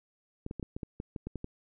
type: clicks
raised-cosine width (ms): 3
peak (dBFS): -24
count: 11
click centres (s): 0.464 / 0.511 / 0.597 / 0.628 / 0.765 / 0.832 / 1.001 / 1.162 / 1.27 / 1.357 / 1.444
effects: none